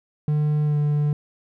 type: tone with pitch glide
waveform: triangle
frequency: 150 to 147.68 Hz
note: D3 to D3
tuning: +37 to +10 cents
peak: -16 dBFS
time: 0.28-1.13 s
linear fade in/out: 2 ms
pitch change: -27 cents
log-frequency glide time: 0.65-0.76 s
effects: none